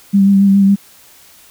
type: tone with vibrato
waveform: sine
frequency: 197.2 Hz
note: G3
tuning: 11 cents sharp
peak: -6 dBFS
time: 0.13-0.76 s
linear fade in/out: 20 ms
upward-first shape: sine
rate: 7.2 Hz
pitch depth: 23 cents each way
effects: white hiss -44 dBFS RMS until 1.5 s